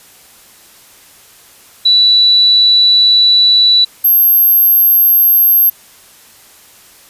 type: tone pair in turn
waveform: sine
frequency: 3951 / 12507 Hz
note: B7 / G9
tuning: 0 / -5 cents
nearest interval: octave + minor sixth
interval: 1995 cents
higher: second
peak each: -5 dBFS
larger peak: neither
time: 1.85-3.85 / 4.04-5.7 s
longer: first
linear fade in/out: 10 ms
effects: white hiss -42 dBFS RMS until 7.09 s + resampled to 32000 Hz